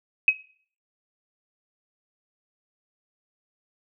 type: tone with exponential decay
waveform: sine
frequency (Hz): 2545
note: D#7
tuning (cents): +39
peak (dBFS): -9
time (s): 0.28-0.36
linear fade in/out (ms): 2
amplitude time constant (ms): 16
effects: noise-tail reverb RT60 0.5 s tail -18 dB re dry